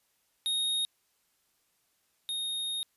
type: tone pair in turn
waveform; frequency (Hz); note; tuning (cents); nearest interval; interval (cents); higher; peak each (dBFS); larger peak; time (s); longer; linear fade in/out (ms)
square; 3729 / 3714; A#7 / A#7; 0 / -7; unison; 7; first; -28 / -32; first; 0.46-0.85 / 2.29-2.83; second; 0
effects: white hiss -73 dBFS RMS until 2.96 s + resampled to 32000 Hz